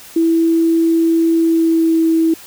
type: tone with pitch glide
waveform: sine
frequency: 329.6 to 325.4 Hz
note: E4 to E4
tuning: 0 to -22 cents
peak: -10 dBFS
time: 0.16-2.34 s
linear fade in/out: 5 ms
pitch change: -22 cents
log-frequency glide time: 1.37-2.02 s
effects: white hiss -38 dBFS RMS until 2.46 s